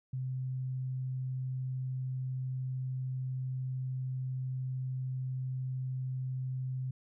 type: tone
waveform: sine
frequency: 129.5 Hz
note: C3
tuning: 17 cents flat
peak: -33 dBFS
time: 0.13-6.91 s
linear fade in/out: 5 ms
effects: none